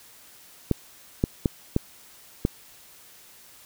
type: clicks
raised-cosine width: 3 ms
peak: -7 dBFS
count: 5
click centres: 0.713 / 1.239 / 1.458 / 1.764 / 2.451 s
effects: white hiss -51 dBFS RMS until 3.65 s